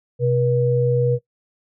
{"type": "tone pair together", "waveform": "sine", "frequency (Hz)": [127.8, 481.4], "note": ["C3", "B4"], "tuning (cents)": [-40, -44], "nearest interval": "octave + major seventh", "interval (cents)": 2296, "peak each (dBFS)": -18, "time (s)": [0.19, 1.19], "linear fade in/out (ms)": 50, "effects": ["noise-tail reverb RT60 0.1 s tail -19 dB re dry"]}